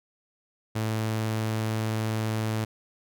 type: tone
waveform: sawtooth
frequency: 109.9 Hz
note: A2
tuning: 2 cents flat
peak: -22 dBFS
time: 0.75-2.65 s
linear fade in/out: 10 ms
effects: none